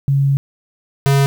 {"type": "tone pair in turn", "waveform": ["sine", "square"], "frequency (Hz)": [138.59, 138.59], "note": ["C#3", "C#3"], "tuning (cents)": [0, 0], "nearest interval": "unison", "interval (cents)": 0, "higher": "neither", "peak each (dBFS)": -11, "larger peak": "neither", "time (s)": [[0.08, 0.37], [1.06, 1.26]], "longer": "first", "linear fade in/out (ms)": 0, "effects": ["8-bit"]}